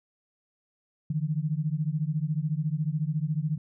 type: beating tone pair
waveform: sine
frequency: 147.7 / 161.7 Hz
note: D3 / E3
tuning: +10 / -33 cents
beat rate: 14 Hz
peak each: -28 / -29 dBFS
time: 1.1-3.58 s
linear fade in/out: 5 ms
effects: none